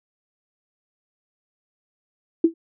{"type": "tone with exponential decay", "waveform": "sine", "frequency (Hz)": 330, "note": "E4", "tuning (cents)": 2, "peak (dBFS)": -8, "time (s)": [2.44, 2.54], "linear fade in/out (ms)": 5, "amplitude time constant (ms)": 20, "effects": []}